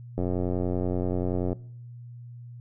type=click train; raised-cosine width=2 ms; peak=-15 dBFS; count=123; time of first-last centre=0.18-1.53 s; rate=90.4 Hz; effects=noise-tail reverb RT60 0.6 s tail -22 dB re dry + added 120 Hz sine -40 dBFS peak until 2.6 s